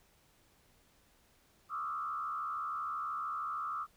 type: tone with frequency modulation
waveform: sine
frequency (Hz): 1244.5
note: D#6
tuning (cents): 0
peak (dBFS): -35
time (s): 1.69-3.87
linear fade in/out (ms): 50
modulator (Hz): 73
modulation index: 1.3
effects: pink hiss -68 dBFS RMS until 3.96 s